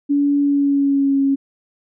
sine tone with pitch glide, 285.3 to 274.6 Hz, C#4 to C#4, +50 to -16 cents, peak -13 dBFS, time 0.09-1.36 s, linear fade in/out 20 ms, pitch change -66 cents, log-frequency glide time 0.4-1.2 s, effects none

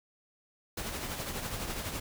pink noise with tremolo, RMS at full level -35 dBFS, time 0.77-2 s, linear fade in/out 5 ms, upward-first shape triangle, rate 12 Hz, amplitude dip 50%, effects none

